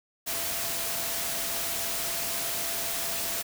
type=tone in noise; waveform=sine; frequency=674 Hz; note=E5; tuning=38 cents sharp; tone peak=-42 dBFS; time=0.26-3.43 s; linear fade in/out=20 ms; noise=white; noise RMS=-31 dBFS; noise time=0.26-3.43 s; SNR=-14 dB; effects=none